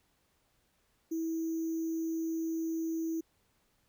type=tone with sample-and-hold; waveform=sine; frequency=326.1 Hz; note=E4; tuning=19 cents flat; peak=-31 dBFS; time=1.11-3.21 s; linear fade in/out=10 ms; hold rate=6300 Hz; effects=pink hiss -73 dBFS RMS until 3.88 s